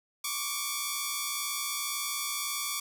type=tone pair together; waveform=5% pulse; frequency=1108.7 / 1170.6 Hz; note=C#6 / D6; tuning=0 / -6 cents; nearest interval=minor second; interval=94 cents; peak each=-23 / -21 dBFS; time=0.24-2.8 s; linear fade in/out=5 ms; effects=none